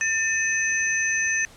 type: tone cluster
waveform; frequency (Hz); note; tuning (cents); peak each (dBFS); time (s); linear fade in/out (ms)
sine; 1794 / 2550 / 6110; A6 / D#7 / G8; +33 / +42 / -45; -23 / -27 / -27; 0.01-1.45; 0
effects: pink hiss -49 dBFS RMS until 1.56 s + low-pass 10000 Hz 12 dB/octave